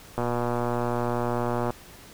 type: click train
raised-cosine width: 1 ms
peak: -13 dBFS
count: 184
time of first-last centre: 0.18-1.705 s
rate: 120 Hz
effects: pink hiss -48 dBFS RMS until 2.13 s